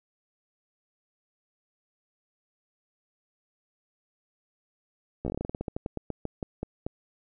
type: slowing click train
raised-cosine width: 2 ms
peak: -18 dBFS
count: 21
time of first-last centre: 5.25-6.865 s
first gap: 14 ms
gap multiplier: 1.16
effects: none